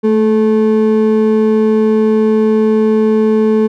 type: ring-modulated tone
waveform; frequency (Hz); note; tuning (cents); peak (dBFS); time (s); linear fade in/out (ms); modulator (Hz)
triangle; 326.2; E4; -18; -3; 0.03-3.68; 20; 107
effects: none